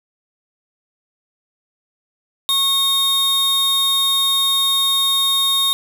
45% pulse tone pair together, 1100 / 3700 Hz, C#6 / A#7, -14 / -14 cents, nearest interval octave + major sixth, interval 2100 cents, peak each -25 / -15 dBFS, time 2.49-5.73 s, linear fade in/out 0 ms, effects none

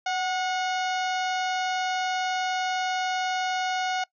harmonic tone with a mistuned harmonic, 727 Hz, F#5, 31 cents flat, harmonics 1 / 2 / 3 / 4 / 5 / 6 / 7 / 8 / 9, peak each -26 / -32 / -36 / -38 / -40 / -42 / -43 / -44 / -45 dBFS, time 0.06-4.04 s, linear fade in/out 5 ms, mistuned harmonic 1, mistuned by +42 cents, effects noise-tail reverb RT60 0.1 s tail -22 dB re dry

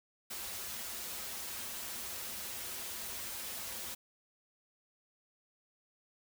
white noise with comb filter, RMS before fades -42 dBFS, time 0.3-3.95 s, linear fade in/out 10 ms, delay 6.7 ms, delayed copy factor -0.7, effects none

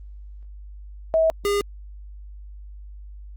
sine / square tone pair in turn, 645 / 406.3 Hz, E5 / G#4, -38 / -38 cents, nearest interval minor sixth, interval 800 cents, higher first, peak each -15 / -20 dBFS, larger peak first, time 1.14-1.3 / 1.45-1.61 s, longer neither, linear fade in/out 0 ms, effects added 50 Hz sine -37 dBFS peak until 3.36 s + Opus 24 kbps

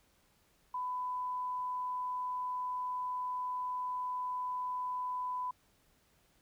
sine tone, 1000 Hz, B5, 21 cents sharp, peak -34 dBFS, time 0.74-5.51 s, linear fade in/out 5 ms, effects pink hiss -70 dBFS RMS until 6.41 s

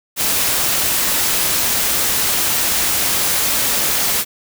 white noise, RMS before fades -17 dBFS, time 0.16-4.25 s, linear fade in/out 50 ms, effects none

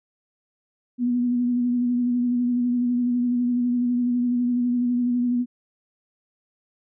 sine tone with vibrato, 244.2 Hz, B3, 19 cents flat, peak -19 dBFS, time 0.98-5.46 s, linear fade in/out 50 ms, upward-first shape sine, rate 12 Hz, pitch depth 26 cents each way, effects none

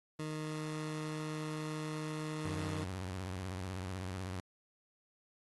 20% pulse tone, 154.6 Hz, D#3, 11 cents flat, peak -33 dBFS, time 0.19-2.84 s, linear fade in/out 5 ms
sawtooth tone with vibrato, 93.1 Hz, F#2, 11 cents sharp, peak -35 dBFS, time 2.45-4.4 s, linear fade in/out 0 ms, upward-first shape sine, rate 16 Hz, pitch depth 98 cents each way
effects AAC 32 kbps

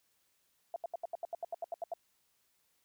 sine tone bursts, 678 Hz, E5, 49 cents sharp, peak -34 dBFS, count 13, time 0.74-1.937 s, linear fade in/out 2 ms, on 21 ms, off 77 ms, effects white hiss -75 dBFS RMS until 2.84 s

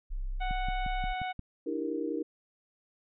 sine tone, 32.58 Hz, C1, 7 cents flat, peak -31 dBFS, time 0.1-1.14 s, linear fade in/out 20 ms
harmonic tone, 740 Hz, F#5, in tune, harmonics 1 / 2 / 3 / 4 / 5, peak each -33 / -42 / -41 / -48 / -49 dBFS, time 0.4-1.33 s, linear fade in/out 20 ms
click train, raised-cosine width 5 ms, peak -27 dBFS, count 6, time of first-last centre 0.51-1.393 s, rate 5.66 Hz
sine chord, E half-diminished seventh, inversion third, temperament equal with one note detuned, 298.8 / 329.6 / 392 / 466.2 Hz, D4 / E4 / G4 / Bb4, +30 / 0 / 0 / 0 cents, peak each -35 / -35 / -39 / -36 dBFS, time 1.66-2.23 s, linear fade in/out 10 ms
effects none

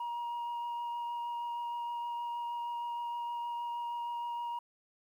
sine tone with vibrato, 949 Hz, A#5, 31 cents sharp, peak -32 dBFS, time 0-4.59 s, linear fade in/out 5 ms, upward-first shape triangle, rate 6.4 Hz, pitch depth 9 cents each way, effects tanh soft clip ceiling -34 dBFS + 11-bit

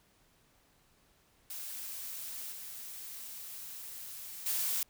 blue noise with level steps, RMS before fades -42 / -45 / -33 dBFS, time 1.5-4.83 s, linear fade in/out 2 ms, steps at 2.52 / 4.46 s, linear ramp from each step 2 ms, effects pink hiss -68 dBFS RMS until 4.89 s

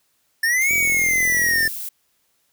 square linear two-way sweep, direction up then down, 1774 to 2295 to 1774 Hz, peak -17 dBFS, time 0.43-1.68 s, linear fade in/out 5 ms, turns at 0.73 s
violet noise, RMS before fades -30 dBFS, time 0.61-1.89 s, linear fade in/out 5 ms
click train, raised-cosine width 2 ms, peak -22 dBFS, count 42, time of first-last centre 0.71-1.677 s, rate 42.4 Hz
effects white hiss -66 dBFS RMS until 2.52 s

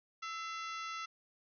harmonic tone with a mistuned harmonic, 680 Hz, F5, 46 cents flat, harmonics 2 / 3 / 4 / 5 / 6 / 7 / 8 / 9, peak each -41 / -48 / -49 / -52 / -55 / -56 / -58 / -55 dBFS, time 0.22-1.06 s, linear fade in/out 10 ms, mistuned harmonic 2, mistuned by -54 cents, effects none

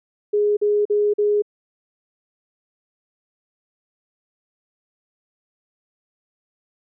sine tone bursts, 415.3 Hz, G#4, in tune, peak -15 dBFS, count 4, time 0.33-1.422 s, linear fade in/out 10 ms, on 240 ms, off 44 ms, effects none

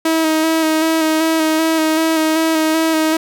sawtooth tone with vibrato, 318.9 Hz, D#4, 43 cents sharp, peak -9 dBFS, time 0.05-3.17 s, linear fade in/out 5 ms, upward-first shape square, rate 2.6 Hz, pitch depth 21 cents each way, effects none

